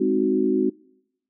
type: chord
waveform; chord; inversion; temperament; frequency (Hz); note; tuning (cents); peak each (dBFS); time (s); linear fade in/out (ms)
sine; Ab dominant seventh; none; equal; 207.7 / 261.6 / 311.1 / 370; Ab3 / C4 / Eb4 / Gb4; 0 / 0 / 0 / 0; -26 / -23 / -25 / -21; 0-0.7; 10
effects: noise-tail reverb RT60 0.9 s tail -26 dB re dry